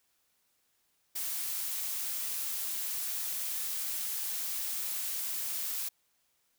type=noise with amplitude modulation; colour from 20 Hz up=blue; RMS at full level=-34 dBFS; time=1.15-5.89 s; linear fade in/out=10 ms; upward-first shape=sine; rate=212 Hz; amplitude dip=25%; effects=white hiss -74 dBFS RMS until 6.58 s